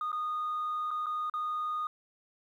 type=tone with dropouts; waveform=sine; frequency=1232 Hz; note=D#6; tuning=17 cents flat; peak=-29 dBFS; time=0.01-1.87 s; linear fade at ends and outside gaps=2 ms; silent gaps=0.118-0.128 / 0.907-0.912 / 1.06-1.066 / 1.298-1.338 s; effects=tanh soft clip ceiling -28 dBFS + 11-bit